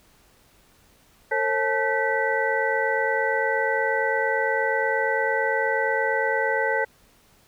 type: tone cluster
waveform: sine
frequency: 452.4 / 541 / 868 / 1529 / 1960 Hz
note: A4 / C#5 / A5 / G6 / B6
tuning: +48 / -42 / -24 / -44 / -14 cents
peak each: -27 dBFS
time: 1.31-6.85 s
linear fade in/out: 10 ms
effects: pink hiss -58 dBFS RMS until 7.47 s